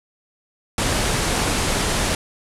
pink low-pass noise, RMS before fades -21 dBFS, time 0.78-2.15 s, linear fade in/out 2 ms, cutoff 11000 Hz, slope 48 dB/octave, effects none

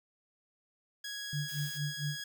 15% pulse tone, 1661.2 Hz, G#6, in tune, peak -32 dBFS, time 1.04-2.24 s, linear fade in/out 5 ms
sine tone with tremolo, 146.83 Hz, D3, in tune, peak -31 dBFS, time 1.33-2.2 s, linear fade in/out 0 ms, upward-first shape sine, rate 4.4 Hz, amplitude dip 100%
blue noise, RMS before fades -47 dBFS, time 1.48-1.78 s, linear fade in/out 5 ms
effects none

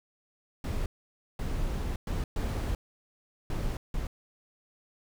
brown noise bursts at uneven times, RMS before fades -31 dBFS, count 6, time 0.64-0.86 / 1.39-1.96 / 2.07-2.24 / 2.36-2.75 / 3.5-3.77 / 3.94-4.07 s, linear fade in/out 2 ms, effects none

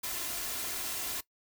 white noise with comb filter, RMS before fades -36 dBFS, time 0.03-1.21 s, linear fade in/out 10 ms, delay 2.9 ms, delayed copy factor +0.5, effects noise-tail reverb RT60 0.1 s tail -19 dB re dry

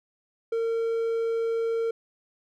triangle tone, 456.9 Hz, A#4, 35 cents flat, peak -22 dBFS, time 0.52-1.91 s, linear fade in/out 5 ms, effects none

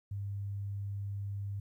sine tone, 100 Hz, G2, 35 cents sharp, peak -35 dBFS, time 0.11-1.6 s, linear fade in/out 5 ms, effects 12-bit

